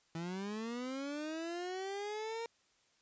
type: linear sweep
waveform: 30% pulse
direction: up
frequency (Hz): 161.5 to 466.2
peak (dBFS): -36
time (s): 0.15-2.46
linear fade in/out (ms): 2
effects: white hiss -72 dBFS RMS until 3.01 s + resampled to 16000 Hz